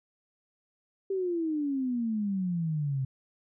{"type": "exponential sweep", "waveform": "sine", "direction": "down", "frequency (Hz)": [393.8, 130], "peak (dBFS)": -27, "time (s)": [1.1, 3.05], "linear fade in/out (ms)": 5, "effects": []}